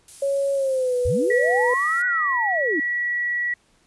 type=noise; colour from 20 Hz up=violet; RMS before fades=-37 dBFS; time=0.08-2.02 s; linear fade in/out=2 ms
type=tone with pitch glide; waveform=sine; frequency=554.4 to 493.9 Hz; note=C#5 to B4; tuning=0 to 0 cents; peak=-19 dBFS; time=0.22-1.74 s; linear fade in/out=5 ms; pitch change=-200 cents; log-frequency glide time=0.54-0.96 s
type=linear two-way sweep; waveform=sine; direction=up then down; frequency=51.5 to 1496 to 273.7 Hz; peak=-22 dBFS; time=1.05-2.8 s; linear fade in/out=5 ms; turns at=2.06 s
type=tone; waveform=sine; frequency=1934 Hz; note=B6; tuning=37 cents flat; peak=-21 dBFS; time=1.3-3.54 s; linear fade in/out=5 ms
effects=pink hiss -61 dBFS RMS until 3.86 s + resampled to 24000 Hz